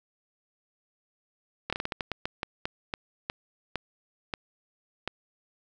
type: slowing click train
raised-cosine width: 0.3 ms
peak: -14 dBFS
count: 16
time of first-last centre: 1.7-5.076 s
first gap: 26 ms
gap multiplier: 1.27
effects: none